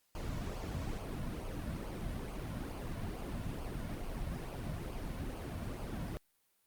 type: noise with flanger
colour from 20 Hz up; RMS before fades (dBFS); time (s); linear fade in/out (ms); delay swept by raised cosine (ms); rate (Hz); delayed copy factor
brown; -40; 0.15-6.17; 0; 0.52 to 2.52; 2.3; -0.55
effects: white hiss -75 dBFS RMS until 6.66 s + Opus 48 kbps